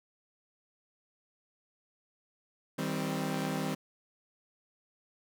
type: chord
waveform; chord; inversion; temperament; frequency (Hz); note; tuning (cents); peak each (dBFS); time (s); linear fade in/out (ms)
sawtooth; C minor; first; equal with one note detuned; 158.74 / 196 / 261.6; Eb3 / G3 / C4; +35 / 0 / 0; -32; 2.78-3.75; 10
effects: none